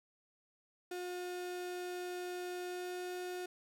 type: tone with pitch glide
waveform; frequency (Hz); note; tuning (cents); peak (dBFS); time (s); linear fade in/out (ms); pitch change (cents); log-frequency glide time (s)
35% pulse; 358.8 to 361.1; F4 to F#4; +47 to -42; -38; 0.91-3.46; 5; +11; 2.58-3.15
effects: none